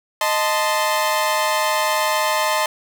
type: chord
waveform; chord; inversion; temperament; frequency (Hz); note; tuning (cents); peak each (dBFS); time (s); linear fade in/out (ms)
sawtooth; A diminished; second; equal with one note detuned; 622.3 / 880 / 1039.9; Eb5 / A5 / C6; 0 / 0 / -11; -18; 0.21-2.66; 2
effects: none